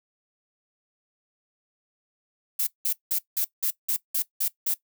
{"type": "noise bursts", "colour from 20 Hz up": "violet", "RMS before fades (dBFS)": -25, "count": 9, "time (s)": [2.59, 4.741], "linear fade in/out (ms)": 5, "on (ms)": 79, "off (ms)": 180, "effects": ["noise-tail reverb RT60 0.1 s tail -18 dB re dry"]}